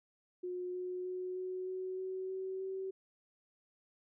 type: tone with pitch steps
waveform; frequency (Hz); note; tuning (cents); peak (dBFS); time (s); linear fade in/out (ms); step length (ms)
sine; 360.8 / 363.7 / 366.7 / 369.7 / 372.7 / 375.7 / 378.7 / 381.8; F#4 / F#4 / F#4 / F#4 / F#4 / F#4 / F#4 / G4; -44 / -30 / -15 / -1 / +13 / +26 / +40 / -46; -37; 0.43-2.91; 10; 310
effects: none